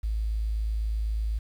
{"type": "tone with quantisation", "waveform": "sine", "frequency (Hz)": 54, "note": "A1", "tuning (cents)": -32, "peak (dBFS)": -25, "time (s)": [0.03, 1.39], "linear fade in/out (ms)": 10, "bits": 9, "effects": []}